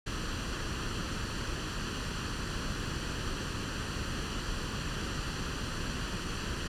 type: noise with comb filter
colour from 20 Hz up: pink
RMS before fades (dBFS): -35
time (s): 0.06-6.68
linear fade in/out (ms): 10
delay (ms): 0.68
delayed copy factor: +0.6
effects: low-pass 6000 Hz 12 dB/octave